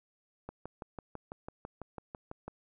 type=click train; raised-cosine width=1 ms; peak=-27 dBFS; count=13; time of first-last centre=0.49-2.48 s; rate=6.03 Hz; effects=none